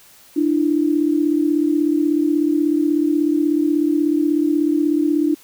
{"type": "tone pair together", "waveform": "sine", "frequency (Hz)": [297.5, 333.9], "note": ["D4", "E4"], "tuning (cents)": [22, 22], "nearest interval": "major second", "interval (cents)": 200, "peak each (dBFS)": [-16, -19], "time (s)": [0.36, 5.35], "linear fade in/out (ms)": 10, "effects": ["white hiss -48 dBFS RMS until 5.43 s"]}